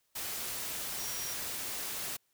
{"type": "tone in noise", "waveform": "sine", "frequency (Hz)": 5670, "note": "F8", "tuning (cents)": 25, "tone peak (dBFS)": -41, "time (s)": [0.98, 1.34], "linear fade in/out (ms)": 10, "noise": "white", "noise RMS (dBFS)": -38, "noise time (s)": [0.15, 2.17], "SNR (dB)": -6, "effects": ["white hiss -75 dBFS RMS until 2.33 s"]}